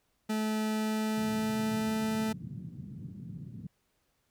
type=tone with pitch glide; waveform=40% pulse; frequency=216.6 to 219.2 Hz; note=A3 to A3; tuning=-27 to -6 cents; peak=-28 dBFS; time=0.29-2.33 s; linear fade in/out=10 ms; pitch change=+21 cents; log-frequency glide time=0.73-1.98 s
type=band-pass noise; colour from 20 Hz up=pink; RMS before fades=-43 dBFS; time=1.17-3.67 s; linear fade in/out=5 ms; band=120 to 200 Hz; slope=24 dB/octave
effects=pink hiss -75 dBFS RMS until 4.3 s